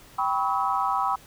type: chord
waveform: sine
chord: C# half-diminished seventh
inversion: second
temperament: equal with one note detuned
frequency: 784 / 987.8 / 1108.7 / 1286.9 Hz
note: G5 / B5 / C#6 / E6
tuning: 0 / 0 / 0 / -42 cents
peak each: -27 / -27 / -29 / -28 dBFS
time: 0.18-1.16 s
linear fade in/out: 10 ms
effects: pink hiss -51 dBFS RMS until 1.26 s